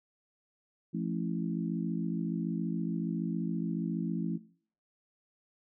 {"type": "harmonic tone with a mistuned harmonic", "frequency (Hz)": 54.6, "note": "A1", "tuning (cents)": -13, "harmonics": [3, 4, 5, 6], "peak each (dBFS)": [-34, -36, -38, -40], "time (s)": [0.93, 4.38], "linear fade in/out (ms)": 20, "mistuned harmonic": 3, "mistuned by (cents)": 81, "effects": ["noise-tail reverb RT60 0.5 s tail -19 dB re dry"]}